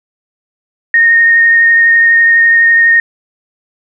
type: tone with vibrato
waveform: sine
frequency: 1847 Hz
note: A#6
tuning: 16 cents flat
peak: -4 dBFS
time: 0.94-3 s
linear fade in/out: 2 ms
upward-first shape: triangle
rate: 12 Hz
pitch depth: 15 cents each way
effects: none